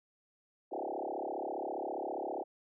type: tone with frequency modulation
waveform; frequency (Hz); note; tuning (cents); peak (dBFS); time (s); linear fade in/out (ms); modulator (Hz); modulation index
sine; 575; D5; -37; -35; 0.71-2.44; 20; 34.9; 7.4
effects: none